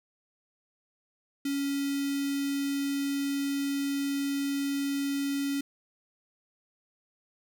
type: tone with notch filter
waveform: square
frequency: 279.4 Hz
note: C#4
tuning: 14 cents sharp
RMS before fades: -30 dBFS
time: 1.45-5.61 s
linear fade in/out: 5 ms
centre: 880 Hz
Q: 0.55
effects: none